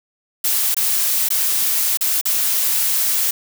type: noise with dropouts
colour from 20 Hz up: blue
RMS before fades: -18 dBFS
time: 0.44-3.31 s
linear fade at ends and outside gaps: 5 ms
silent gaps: 0.745-0.766 / 1.288-1.303 / 1.973-2.009 / 2.213-2.254 s
effects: none